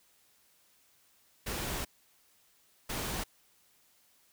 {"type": "noise bursts at uneven times", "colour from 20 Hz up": "pink", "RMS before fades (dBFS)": -36, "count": 2, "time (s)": [[1.46, 1.85], [2.89, 3.24]], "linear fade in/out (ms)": 10, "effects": ["white hiss -67 dBFS RMS until 4.32 s"]}